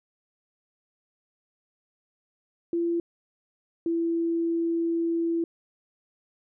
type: tone pair in turn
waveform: sine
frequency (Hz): 339.8 / 334.2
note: F4 / E4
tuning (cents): -47 / +24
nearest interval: unison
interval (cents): 29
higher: first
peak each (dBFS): -23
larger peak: neither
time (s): 2.73-3 / 3.86-5.44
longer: second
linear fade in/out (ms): 2
effects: none